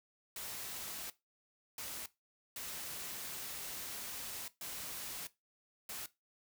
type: noise bursts at uneven times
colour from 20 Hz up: white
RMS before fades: -44 dBFS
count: 5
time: 0.36-1.1 / 1.78-2.06 / 2.56-4.48 / 4.61-5.27 / 5.89-6.06 s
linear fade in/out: 2 ms
effects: noise-tail reverb RT60 0.2 s tail -17 dB re dry